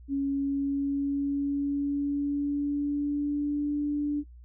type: tone with pitch glide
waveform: sine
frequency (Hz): 277.2 to 292.3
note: C#4 to D4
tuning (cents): 0 to -8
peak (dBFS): -25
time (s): 0.08-4.24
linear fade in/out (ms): 50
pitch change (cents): +92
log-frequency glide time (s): 0.28-3.76
effects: noise-tail reverb RT60 0.1 s tail -21 dB re dry + added 60 Hz sine -46 dBFS peak until 4.44 s